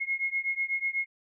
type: beating tone pair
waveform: sine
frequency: 2157 / 2165.1 Hz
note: C#7 / C#7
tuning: -48 / -41 cents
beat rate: 8.1 Hz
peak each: -30 / -31 dBFS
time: 0-1.06 s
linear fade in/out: 20 ms
effects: none